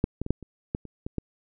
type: clicks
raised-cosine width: 3 ms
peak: -8 / -16 / -20 / -9 / -28 / -14 / -28 / -19 / -15 dBFS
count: 9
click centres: 0.041 / 0.216 / 0.264 / 0.306 / 0.427 / 0.749 / 0.853 / 1.065 / 1.183 s
effects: none